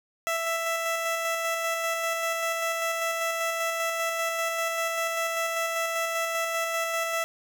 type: tone with tremolo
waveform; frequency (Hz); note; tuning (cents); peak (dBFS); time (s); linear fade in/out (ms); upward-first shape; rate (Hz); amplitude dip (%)
15% pulse; 662; E5; +7; -19; 0.27-7.24; 0; square; 5.1; 25
effects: none